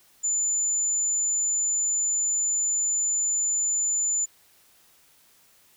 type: tone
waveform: sine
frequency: 7040 Hz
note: A8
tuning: in tune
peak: -22 dBFS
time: 0.23-4.26 s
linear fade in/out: 20 ms
effects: white hiss -59 dBFS RMS until 5.76 s